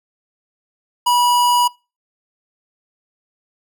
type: tone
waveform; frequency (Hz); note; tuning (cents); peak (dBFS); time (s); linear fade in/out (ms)
square; 973; B5; -26; -13; 1.06-1.68; 10
effects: noise-tail reverb RT60 0.3 s tail -25 dB re dry